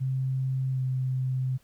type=tone with pitch glide; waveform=sine; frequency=131.7 to 129.74 Hz; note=C3 to C3; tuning=+12 to -14 cents; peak=-25 dBFS; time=0-1.58 s; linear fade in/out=20 ms; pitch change=-26 cents; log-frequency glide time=0.71-0.81 s; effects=pink hiss -64 dBFS RMS until 1.63 s